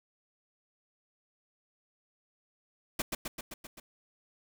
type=noise with echo; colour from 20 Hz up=pink; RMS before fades=-31 dBFS; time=2.99-3.02 s; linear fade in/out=5 ms; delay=130 ms; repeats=6; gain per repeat=-3 dB; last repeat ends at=3.8 s; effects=none